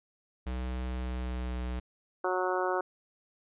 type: tone with pitch glide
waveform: square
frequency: 62.9 to 61.78 Hz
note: B1 to B1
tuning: +32 to +1 cents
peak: -33 dBFS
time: 0.46-1.8 s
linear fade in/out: 10 ms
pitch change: -31 cents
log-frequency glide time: 0.88-1.64 s
type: harmonic tone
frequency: 183.7 Hz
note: F#3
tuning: 12 cents flat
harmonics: 2 / 3 / 4 / 5 / 6 / 7 / 8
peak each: -32 / -34 / -35 / -36 / -37 / -37 / -38 dBFS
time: 2.24-2.81 s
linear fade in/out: 5 ms
effects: resampled to 8000 Hz